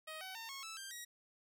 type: tone with pitch steps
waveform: 10% pulse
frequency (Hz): 628 / 755.5 / 908.9 / 1093.4 / 1315.4 / 1582.5 / 1903.7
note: D#5 / F#5 / A#5 / C#6 / E6 / G6 / A#6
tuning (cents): +16 / +36 / -44 / -24 / -4 / +16 / +36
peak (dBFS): -37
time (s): 0.07-1.05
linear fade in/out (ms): 10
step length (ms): 140
effects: none